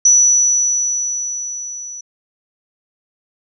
sine tone with level ramp, 5920 Hz, F#8, in tune, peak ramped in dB -6 to -28 dBFS, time 0.05-2.01 s, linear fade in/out 5 ms, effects none

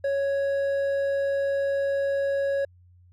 sine tone with hard clipping, 554.4 Hz, C#5, in tune, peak -24 dBFS, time 0.04-2.65 s, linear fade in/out 5 ms, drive 5 dB, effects added 89 Hz sine -52 dBFS peak until 3.12 s

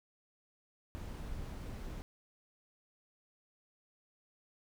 brown noise, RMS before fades -43 dBFS, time 0.95-2.02 s, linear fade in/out 0 ms, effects none

